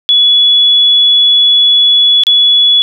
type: tone with dropouts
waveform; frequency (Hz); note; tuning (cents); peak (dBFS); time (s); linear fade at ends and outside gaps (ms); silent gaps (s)
sine; 3400; G#7; +40; -4; 0.09-2.82; 0; 2.236-2.268
effects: none